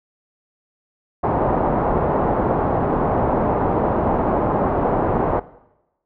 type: low-pass noise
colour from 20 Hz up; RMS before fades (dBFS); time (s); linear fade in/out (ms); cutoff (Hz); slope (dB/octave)
white; -19; 1.23-5.4; 10; 900; 24
effects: noise-tail reverb RT60 0.9 s tail -18 dB re dry